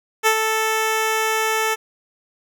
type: tone with ADSR envelope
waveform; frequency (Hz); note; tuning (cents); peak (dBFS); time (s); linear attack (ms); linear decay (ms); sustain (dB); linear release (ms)
10% pulse; 440; A4; 0; -4; 0.23-1.76; 37; 76; -6; 29
effects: none